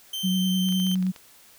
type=tone; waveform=40% pulse; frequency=3115 Hz; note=G7; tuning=12 cents flat; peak=-28 dBFS; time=0.13-0.95 s; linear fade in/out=5 ms
type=tone with vibrato; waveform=sine; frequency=185 Hz; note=F#3; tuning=in tune; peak=-21 dBFS; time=0.23-1.12 s; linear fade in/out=20 ms; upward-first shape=sine; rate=9.8 Hz; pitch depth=20 cents each way
type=clicks; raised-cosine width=0.2 ms; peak=-26 dBFS; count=9; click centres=0.688 / 0.724 / 0.8 / 0.868 / 0.915 / 0.956 / 1.026 / 1.067 / 1.162 s
effects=white hiss -53 dBFS RMS until 1.58 s